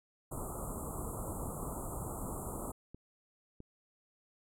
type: band-stop noise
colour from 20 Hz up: pink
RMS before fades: -40 dBFS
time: 0.31-2.72 s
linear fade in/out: 10 ms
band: 1300 to 7400 Hz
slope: 96 dB/octave
type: click train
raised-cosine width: 3 ms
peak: -35 dBFS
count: 4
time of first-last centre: 1.63-3.604 s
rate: 1.52 Hz
effects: low-pass 12000 Hz 12 dB/octave